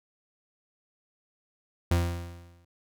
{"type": "tone with exponential decay", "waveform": "40% pulse", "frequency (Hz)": 86.3, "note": "F2", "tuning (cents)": -20, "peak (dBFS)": -19, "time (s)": [1.91, 2.65], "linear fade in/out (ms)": 5, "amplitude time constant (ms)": 160, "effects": []}